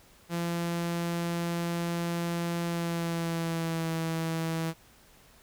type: tone with pitch glide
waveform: sawtooth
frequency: 170.6 to 163.27 Hz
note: F3 to E3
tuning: -40 to -16 cents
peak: -25 dBFS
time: 0.29-4.74 s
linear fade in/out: 50 ms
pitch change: -76 cents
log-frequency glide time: 2.64-3.93 s
effects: pink hiss -58 dBFS RMS until 5.42 s